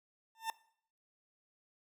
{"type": "tone with exponential growth", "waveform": "40% pulse", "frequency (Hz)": 897, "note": "A5", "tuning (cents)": 33, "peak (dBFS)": -30, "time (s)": [0.35, 0.5], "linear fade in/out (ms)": 1, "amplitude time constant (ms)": 32, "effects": ["noise-tail reverb RT60 0.6 s tail -20 dB re dry"]}